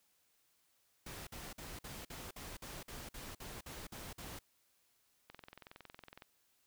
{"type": "noise bursts", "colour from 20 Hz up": "pink", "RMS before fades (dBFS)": -48, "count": 13, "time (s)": [1.06, 4.39], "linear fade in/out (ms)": 5, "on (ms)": 210, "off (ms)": 50}
{"type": "click train", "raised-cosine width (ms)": 0.3, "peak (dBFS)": -35, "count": 21, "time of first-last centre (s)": [5.3, 6.222], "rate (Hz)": 21.7}
{"effects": ["white hiss -75 dBFS RMS until 6.66 s"]}